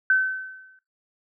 sine tone with exponential decay, 1529 Hz, G6, 44 cents flat, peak -14 dBFS, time 0.1-0.79 s, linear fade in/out 2 ms, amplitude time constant 150 ms, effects noise-tail reverb RT60 0.2 s tail -17 dB re dry

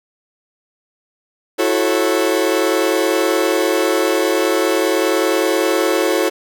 40% pulse chord, F# minor seventh, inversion third, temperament equal with one note detuned, 329.6 / 370 / 440 / 545.2 Hz, E4 / F#4 / A4 / C#5, 0 / 0 / 0 / -29 cents, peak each -19 dBFS, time 1.58-6.3 s, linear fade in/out 20 ms, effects none

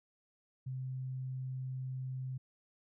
sine tone, 130 Hz, C3, 11 cents flat, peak -37 dBFS, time 0.66-2.38 s, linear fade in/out 10 ms, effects none

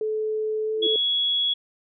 sine tone with pitch glide, 432.8 to 436.6 Hz, A4 to A4, -29 to -13 cents, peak -23 dBFS, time 0.01-0.96 s, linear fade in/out 2 ms, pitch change +16 cents, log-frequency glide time 0.64-0.73 s
sine tone with exponential growth, 340 Hz, F4, 46 cents flat, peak -24 dBFS, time 0.69-0.87 s, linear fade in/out 5 ms, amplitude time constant 38 ms
sine tone, 3354 Hz, G#7, 16 cents sharp, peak -20 dBFS, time 0.82-1.54 s, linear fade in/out 10 ms
effects none

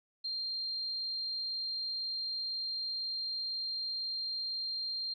sine tone, 4186 Hz, C8, in tune, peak -34 dBFS, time 0.24-5.14 s, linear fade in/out 10 ms, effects none

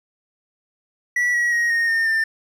triangle tone with pitch steps, 1949 / 1916.6 / 1884.8 / 1853.5 / 1822.7 / 1792.4 Hz, B6 / A#6 / A#6 / A#6 / A#6 / A6, -23 / +48 / +19 / -10 / -39 / +32 cents, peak -15 dBFS, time 1.16-2.24 s, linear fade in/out 5 ms, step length 180 ms, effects none

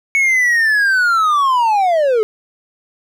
triangle linear sweep, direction down, 2222 to 415.3 Hz, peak -9 dBFS, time 0.15-2.23 s, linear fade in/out 0 ms, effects none

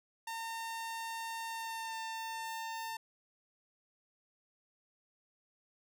sawtooth tone with pitch glide, 910 to 900.1 Hz, A#5 to A5, -42 to +39 cents, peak -35 dBFS, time 0.27-2.97 s, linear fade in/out 5 ms, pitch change -19 cents, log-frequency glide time 1.47-1.95 s, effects none

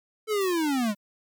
square linear sweep, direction down, 443.4 to 195.8 Hz, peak -24 dBFS, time 0.27-0.95 s, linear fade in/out 50 ms
violet noise with exponential decay, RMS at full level -39 dBFS, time 0.41-0.97 s, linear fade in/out 2 ms, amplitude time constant 120 ms
effects none

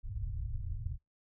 pink low-pass noise, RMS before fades -37 dBFS, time 0.03-0.98 s, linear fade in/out 50 ms, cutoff 120 Hz, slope 48 dB/octave, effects noise-tail reverb RT60 0.2 s tail -26 dB re dry

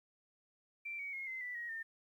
sine tone with pitch steps, 2349 / 2249 / 2154 / 2063 / 1975.3 / 1891.5 / 1811.3 Hz, D7 / C#7 / C7 / C7 / B6 / A#6 / A6, 0 / +24 / +50 / -25 / 0 / +25 / +50 cents, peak -40 dBFS, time 0.85-1.83 s, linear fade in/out 10 ms, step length 140 ms, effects 12-bit

